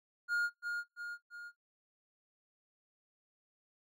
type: tone with echo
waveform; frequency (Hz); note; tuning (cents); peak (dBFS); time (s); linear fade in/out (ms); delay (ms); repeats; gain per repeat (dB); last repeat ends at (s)
triangle; 1422; F6; +31; -28; 0.28-0.5; 50; 340; 3; -5; 1.52
effects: noise-tail reverb RT60 0.2 s tail -22 dB re dry